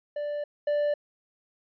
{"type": "tone pair in turn", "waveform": "triangle", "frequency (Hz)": [587.3, 587.3], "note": ["D5", "D5"], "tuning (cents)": [0, 0], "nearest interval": "unison", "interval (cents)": 0, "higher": "neither", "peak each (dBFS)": [-27, -21], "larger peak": "second", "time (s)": [[0.16, 0.44], [0.67, 0.94]], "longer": "first", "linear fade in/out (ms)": 5, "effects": ["resampled to 11025 Hz"]}